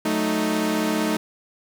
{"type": "chord", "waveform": "sawtooth", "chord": "D# diminished", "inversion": "first", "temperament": "equal", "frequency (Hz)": [185, 220, 311.1], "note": ["F#3", "A3", "D#4"], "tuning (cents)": [0, 0, 0], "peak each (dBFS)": [-26, -20, -20], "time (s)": [0.05, 1.17], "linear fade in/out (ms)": 5, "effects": ["9-bit"]}